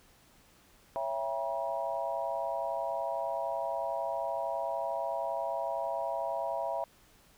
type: chord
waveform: sine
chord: C# diminished seventh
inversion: none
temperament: just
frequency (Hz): 554.4 / 665.2 / 798.3 / 957.9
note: C#5 / E5 / G5 / Bb5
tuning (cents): 0 / +16 / +31 / +47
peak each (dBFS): -38 / -34 / -39 / -37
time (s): 0.96-6.84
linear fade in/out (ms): 0
effects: pink hiss -62 dBFS RMS until 7.37 s